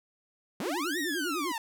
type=linear two-way sweep; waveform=sawtooth; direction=up then down; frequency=154.4 to 1923 to 872 Hz; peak=-28 dBFS; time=0.6-1.58 s; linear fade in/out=2 ms; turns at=0.99 s
type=tone with vibrato; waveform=sine; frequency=320 Hz; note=D#4; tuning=49 cents sharp; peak=-32 dBFS; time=0.65-1.52 s; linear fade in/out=5 ms; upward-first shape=sine; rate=10 Hz; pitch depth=230 cents each way
effects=none